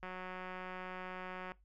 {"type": "click train", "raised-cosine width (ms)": 0.5, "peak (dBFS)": -30, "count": 275, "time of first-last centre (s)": [0.03, 1.519], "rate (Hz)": 184, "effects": ["noise-tail reverb RT60 0.2 s tail -21 dB re dry", "added 50 Hz sine -64 dBFS peak until 1.64 s"]}